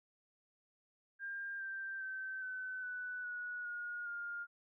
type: tone with pitch steps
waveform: sine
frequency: 1600 / 1571.6 / 1543.7 / 1516.3 / 1489.4 / 1463 / 1437 / 1411.5 Hz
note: G6 / G6 / G6 / F#6 / F#6 / F#6 / F6 / F6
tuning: +35 / +4 / -27 / +42 / +11 / -20 / +49 / +18 cents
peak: -40 dBFS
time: 1.19-4.47 s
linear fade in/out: 50 ms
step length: 410 ms
effects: none